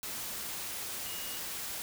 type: tone in noise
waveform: sine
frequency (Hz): 2872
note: F7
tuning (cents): +48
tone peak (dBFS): -46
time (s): 1.06-1.38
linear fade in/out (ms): 0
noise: white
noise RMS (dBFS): -39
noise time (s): 0.03-1.82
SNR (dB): -10
effects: none